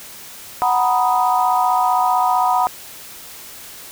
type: chord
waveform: sine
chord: B major seventh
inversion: second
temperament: equal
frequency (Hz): 740 / 932.3 / 987.8 / 1244.5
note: F#5 / A#5 / B5 / D#6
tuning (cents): 0 / 0 / 0 / 0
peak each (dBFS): -17 / -22 / -18 / -22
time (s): 0.62-2.67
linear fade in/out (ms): 0
effects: white hiss -37 dBFS RMS until 3.91 s